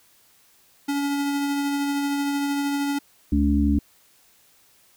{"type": "tone with tremolo", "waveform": "square", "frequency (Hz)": 283.2, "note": "C#4", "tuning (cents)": 37, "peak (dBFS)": -22, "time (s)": [0.88, 2.99], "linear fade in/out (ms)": 10, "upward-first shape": "triangle", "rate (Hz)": 13, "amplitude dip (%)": 25}
{"type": "harmonic tone", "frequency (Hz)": 71.7, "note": "D2", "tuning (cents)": -41, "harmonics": [1, 3, 4], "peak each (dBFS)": [-21, -22, -21], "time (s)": [3.32, 3.79], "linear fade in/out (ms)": 5}
{"effects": ["white hiss -58 dBFS RMS until 4.96 s"]}